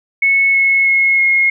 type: tone with pitch steps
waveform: sine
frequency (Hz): 2200 / 2185 / 2170 / 2155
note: C#7 / C#7 / C#7 / C#7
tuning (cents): -14 / -26 / -37 / -49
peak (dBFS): -9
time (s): 0.22-1.5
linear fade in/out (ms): 5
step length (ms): 320
effects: none